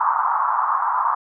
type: band-pass noise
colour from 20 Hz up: pink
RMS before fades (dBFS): -20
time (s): 0-1.15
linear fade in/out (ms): 10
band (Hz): 920 to 1200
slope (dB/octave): 48
effects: none